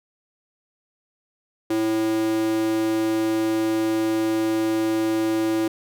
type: tone with high-pass filter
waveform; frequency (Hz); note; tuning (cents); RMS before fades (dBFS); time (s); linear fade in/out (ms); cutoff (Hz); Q
square; 110; A2; 0; -22; 1.7-5.68; 5; 340; 3.7
effects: none